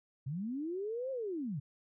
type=linear two-way sweep; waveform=sine; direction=up then down; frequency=123.47 to 542 to 123.47 Hz; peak=-35 dBFS; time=0.26-1.6 s; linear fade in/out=10 ms; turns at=1.11 s; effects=none